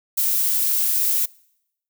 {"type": "noise", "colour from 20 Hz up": "violet", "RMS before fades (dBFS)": -20, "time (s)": [0.17, 1.26], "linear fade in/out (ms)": 10, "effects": ["noise-tail reverb RT60 0.8 s tail -25 dB re dry"]}